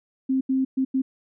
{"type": "tone bursts at uneven times", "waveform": "sine", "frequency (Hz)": 263.9, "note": "C4", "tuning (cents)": 15, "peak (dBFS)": -19, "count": 4, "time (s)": [[0.29, 0.41], [0.49, 0.65], [0.77, 0.85], [0.94, 1.02]], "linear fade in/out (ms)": 10, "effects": []}